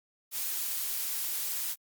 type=noise; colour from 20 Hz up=blue; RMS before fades=-33 dBFS; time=0.31-1.76 s; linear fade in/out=50 ms; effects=Opus 48 kbps